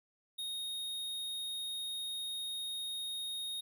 square tone, 3725 Hz, A#7, 2 cents flat, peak -38 dBFS, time 0.38-3.61 s, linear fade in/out 10 ms, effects none

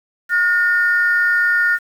sine tone pair together, 1436.7 / 1818 Hz, F6 / A#6, +49 / -44 cents, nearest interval major third, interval 407 cents, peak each -14 / -16 dBFS, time 0.29-1.79 s, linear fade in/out 50 ms, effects tanh soft clip ceiling -5 dBFS + 7-bit

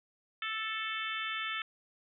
harmonic tone, 440 Hz, A4, in tune, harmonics 3 / 4 / 5 / 6 / 7 / 8, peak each -39 / -40 / -41 / -42 / -42 / -43 dBFS, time 0.42-1.62 s, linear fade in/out 2 ms, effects none

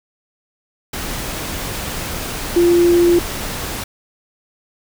sine tone in noise, 346.4 Hz, F4, 14 cents flat, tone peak -9 dBFS, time 2.56-3.19 s, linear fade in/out 5 ms, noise pink, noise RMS -25 dBFS, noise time 0.93-3.84 s, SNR +13 dB, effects none

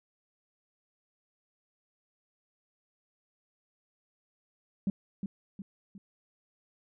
sine tone with echo, 196 Hz, G3, in tune, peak -24 dBFS, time 4.87-4.9 s, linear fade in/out 2 ms, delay 360 ms, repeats 3, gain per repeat -7 dB, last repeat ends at 5.98 s, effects tanh soft clip ceiling -22 dBFS

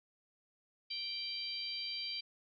harmonic tone, 784 Hz, G5, in tune, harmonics 3 / 4 / 5 / 6, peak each -47 / -44 / -48 / -40 dBFS, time 0.9-2.21 s, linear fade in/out 10 ms, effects none

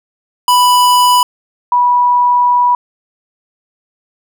square / sine tone pair in turn, 989 / 977.6 Hz, B5 / B5, +2 / -18 cents, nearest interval unison, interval 20 cents, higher first, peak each -7 dBFS, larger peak neither, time 0.48-1.23 / 1.72-2.75 s, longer second, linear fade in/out 2 ms, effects none

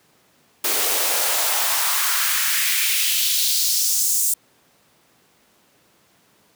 white noise with high-pass filter sweep, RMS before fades -20 dBFS, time 0.64-4.34 s, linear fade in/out 5 ms, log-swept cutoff 340 to 8200 Hz, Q 1.9, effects pink hiss -58 dBFS RMS until 6.55 s + high-pass 150 Hz 12 dB/octave

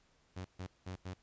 sawtooth tone bursts at uneven times, 92.5 Hz, F#2, in tune, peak -37 dBFS, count 4, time 0.36-0.45 / 0.59-0.67 / 0.86-0.96 / 1.05-1.14 s, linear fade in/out 10 ms, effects pink hiss -71 dBFS RMS until 1.22 s + resampled to 16000 Hz

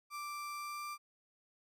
35% pulse tone with pitch glide, 1175 to 1182.5 Hz, D6 to D6, +1 to +12 cents, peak -39 dBFS, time 0.1-0.98 s, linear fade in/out 50 ms, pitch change +11 cents, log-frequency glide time 0.55-0.85 s, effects none

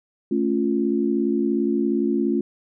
sine chord, A augmented, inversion none, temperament equal, 220 / 277.2 / 349.2 Hz, A3 / C#4 / E#4, 0 / 0 / 0 cents, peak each -23 dBFS, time 0.31-2.41 s, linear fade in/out 5 ms, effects none

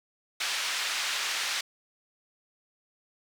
pink band-pass noise, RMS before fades -31 dBFS, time 0.4-1.61 s, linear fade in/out 5 ms, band 1700 to 5900 Hz, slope 12 dB/octave, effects none

